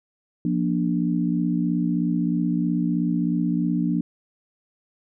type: chord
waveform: sine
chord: Bb major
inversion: second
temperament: equal with one note detuned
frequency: 174.61 / 237.7 / 293.7 Hz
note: F3 / Bb3 / D4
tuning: 0 / +34 / 0 cents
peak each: -23 / -25 / -25 dBFS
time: 0.45-4.01 s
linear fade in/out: 2 ms
effects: none